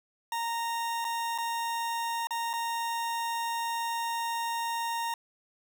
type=tone with dropouts; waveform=40% pulse; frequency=927 Hz; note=A#5; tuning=10 cents flat; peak=-29 dBFS; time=0.32-5.14 s; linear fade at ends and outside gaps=2 ms; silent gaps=1.045-1.049 / 1.379-1.384 / 2.271-2.307 / 2.532-2.536 s; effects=none